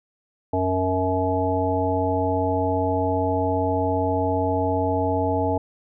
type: harmonic tone with a mistuned harmonic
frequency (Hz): 92.5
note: F#2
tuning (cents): 0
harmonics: 1 / 3 / 5 / 7 / 9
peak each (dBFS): -26 / -26 / -26 / -26 / -26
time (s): 0.53-5.58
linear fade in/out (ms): 5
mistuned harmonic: 9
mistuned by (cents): +36
effects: none